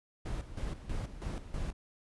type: noise with tremolo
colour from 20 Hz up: brown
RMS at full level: -36 dBFS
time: 0.25-1.73 s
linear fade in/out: 10 ms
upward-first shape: square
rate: 3.1 Hz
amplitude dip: 70%
effects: resampled to 24000 Hz